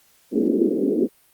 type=band-pass noise; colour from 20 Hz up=white; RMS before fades=-20 dBFS; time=0.31-1.09 s; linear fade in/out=50 ms; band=220 to 420 Hz; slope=48 dB/octave; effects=white hiss -58 dBFS RMS until 1.33 s + Opus 48 kbps